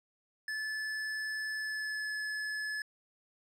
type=tone with pitch glide; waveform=square; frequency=1735 to 1717.1 Hz; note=A6 to A6; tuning=-25 to -43 cents; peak=-35 dBFS; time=0.48-2.82 s; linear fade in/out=2 ms; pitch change=-18 cents; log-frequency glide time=1.54-2.13 s; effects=low-pass 8000 Hz 12 dB/octave